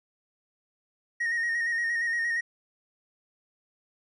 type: tone with vibrato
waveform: triangle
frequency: 1864.7 Hz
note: A#6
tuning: in tune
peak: -23 dBFS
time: 1.2-2.41 s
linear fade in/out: 10 ms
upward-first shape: square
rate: 8.6 Hz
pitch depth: 27 cents each way
effects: tanh soft clip ceiling -19 dBFS + resampled to 22050 Hz